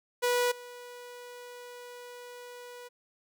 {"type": "tone with level steps", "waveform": "sawtooth", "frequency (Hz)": 489, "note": "B4", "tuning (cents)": -17, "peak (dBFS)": [-21, -40], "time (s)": [0.22, 2.89], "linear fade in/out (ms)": 20, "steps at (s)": 0.51, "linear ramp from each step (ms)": 10, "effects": []}